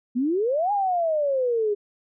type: exponential two-way sweep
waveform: sine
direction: up then down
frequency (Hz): 233.1 to 835 to 403.9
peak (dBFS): -20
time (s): 0.15-1.75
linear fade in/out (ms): 20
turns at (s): 0.72
effects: none